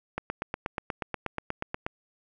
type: click train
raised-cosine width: 0.5 ms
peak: -15 dBFS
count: 15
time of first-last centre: 0.18-1.865 s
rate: 8.31 Hz
effects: none